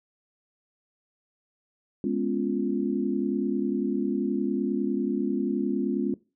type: chord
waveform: sine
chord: C# dominant seventh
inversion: second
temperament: equal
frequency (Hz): 207.7 / 246.9 / 277.2 / 349.2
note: G#3 / B3 / C#4 / E#4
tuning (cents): 0 / 0 / 0 / 0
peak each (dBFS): -29 / -30 / -29 / -30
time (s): 2.04-6.14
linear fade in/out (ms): 2
effects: noise-tail reverb RT60 0.3 s tail -20 dB re dry